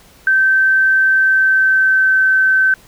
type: tone with pitch glide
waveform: sine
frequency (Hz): 1550 to 1538.4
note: G6 to G6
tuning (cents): -20 to -33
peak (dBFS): -9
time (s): 0.27-2.74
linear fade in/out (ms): 2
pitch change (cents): -13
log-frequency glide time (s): 1.15-2.19
effects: pink hiss -46 dBFS RMS until 2.87 s

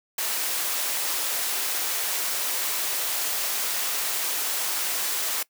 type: high-pass noise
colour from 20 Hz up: white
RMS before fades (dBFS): -27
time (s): 0.18-5.43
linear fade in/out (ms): 5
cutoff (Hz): 430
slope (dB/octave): 12
effects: noise-tail reverb RT60 0.1 s tail -21 dB re dry

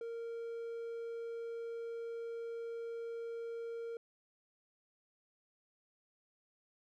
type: tone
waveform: triangle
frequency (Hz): 463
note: A#4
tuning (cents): -12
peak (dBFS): -38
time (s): 0.01-3.97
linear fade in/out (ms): 2
effects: none

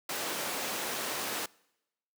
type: high-pass noise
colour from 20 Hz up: pink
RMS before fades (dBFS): -35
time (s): 0.09-1.46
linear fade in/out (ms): 5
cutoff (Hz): 360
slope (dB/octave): 12
effects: noise-tail reverb RT60 0.9 s tail -25 dB re dry

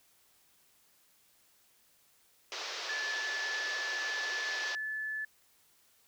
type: band-pass noise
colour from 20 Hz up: white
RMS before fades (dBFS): -40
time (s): 2.52-4.75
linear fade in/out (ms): 0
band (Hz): 360 to 5800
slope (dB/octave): 48
type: tone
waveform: sine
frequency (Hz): 1734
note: A6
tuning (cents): -26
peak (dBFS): -34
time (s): 2.89-5.25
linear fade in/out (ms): 5
effects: white hiss -67 dBFS RMS until 6.07 s

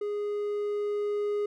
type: tone with level ramp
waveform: triangle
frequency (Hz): 413.5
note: G#4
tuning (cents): -8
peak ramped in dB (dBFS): -27 to -24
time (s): 0.01-1.46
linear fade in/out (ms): 5
effects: none

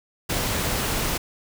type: noise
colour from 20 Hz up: pink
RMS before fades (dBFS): -25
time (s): 0.29-1.18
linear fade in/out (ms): 10
effects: none

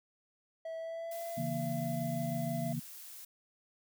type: tone with pitch glide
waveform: triangle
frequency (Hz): 652 to 674.6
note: E5 to E5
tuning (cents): -19 to +40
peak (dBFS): -36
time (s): 0.65-2.73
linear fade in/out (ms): 5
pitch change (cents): +59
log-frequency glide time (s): 0.77-1.24
type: noise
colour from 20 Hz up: blue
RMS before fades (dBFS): -49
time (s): 1.11-3.25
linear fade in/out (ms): 5
type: chord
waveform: sine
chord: A# diminished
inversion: first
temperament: equal with one note detuned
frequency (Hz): 138.59 / 164.81 / 234.3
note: C#3 / E3 / A#3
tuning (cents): 0 / 0 / +9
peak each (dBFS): -38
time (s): 1.37-2.8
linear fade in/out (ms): 10
effects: none

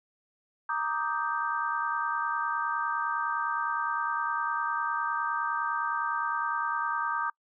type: chord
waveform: sine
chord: Eb major seventh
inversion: second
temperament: equal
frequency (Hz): 932.3 / 1174.7 / 1244.5 / 1568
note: Bb5 / D6 / Eb6 / G6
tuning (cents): 0 / 0 / 0 / 0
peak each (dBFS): -33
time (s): 0.69-7.3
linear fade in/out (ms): 5
effects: noise-tail reverb RT60 0.1 s tail -26 dB re dry

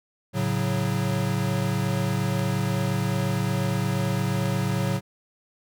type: chord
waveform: square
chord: F# minor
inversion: first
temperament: equal with one note detuned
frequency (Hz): 110 / 138.59 / 184.14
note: A2 / C#3 / F#3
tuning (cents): 0 / 0 / -8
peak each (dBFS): -28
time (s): 0.33-5.01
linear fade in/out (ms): 50
effects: none

